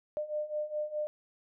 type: beating tone pair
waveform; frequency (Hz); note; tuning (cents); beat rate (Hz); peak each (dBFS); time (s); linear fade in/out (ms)
sine; 600 / 604.8; D5 / D#5; +37 / -49; 4.8; -37 / -34; 0.17-1.07; 0
effects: none